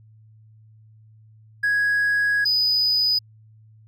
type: tone pair in turn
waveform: triangle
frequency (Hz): 1661.2 / 4978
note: G#6 / D#8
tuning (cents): 0 / 0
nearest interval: octave + perfect fifth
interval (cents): 1900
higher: second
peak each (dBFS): -15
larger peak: neither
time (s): 1.63-2.45 / 2.45-3.19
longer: first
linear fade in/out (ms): 10
effects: tanh soft clip ceiling -13 dBFS + added 109 Hz sine -48 dBFS peak until 3.87 s